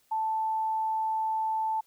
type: tone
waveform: sine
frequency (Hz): 880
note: A5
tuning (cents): 0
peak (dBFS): -26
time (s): 0.11-1.81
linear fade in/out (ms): 10
effects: white hiss -67 dBFS RMS until 1.86 s